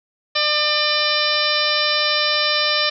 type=harmonic tone with a mistuned harmonic; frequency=599 Hz; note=D5; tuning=34 cents sharp; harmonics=1 / 2 / 3 / 4 / 5 / 6 / 7 / 8 / 9; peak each=-25 / -25 / -25 / -25 / -25 / -25 / -25 / -25 / -25 dBFS; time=0.35-2.9 s; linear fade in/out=10 ms; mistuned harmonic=7; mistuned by=-62 cents; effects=none